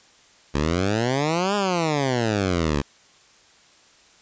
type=exponential two-way sweep; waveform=10% pulse; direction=up then down; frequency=69.3 to 208.8 to 69.3 Hz; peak=-12 dBFS; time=0.54-2.82 s; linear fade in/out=10 ms; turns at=1.55 s; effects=white hiss -54 dBFS RMS until 4.21 s + resampled to 16000 Hz